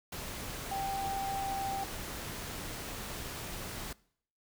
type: tone in noise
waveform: sine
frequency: 784 Hz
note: G5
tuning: in tune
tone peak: -33 dBFS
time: 0.71-1.84 s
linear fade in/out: 5 ms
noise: pink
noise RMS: -41 dBFS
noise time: 0.12-3.93 s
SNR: +5 dB
effects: noise-tail reverb RT60 0.6 s tail -22 dB re dry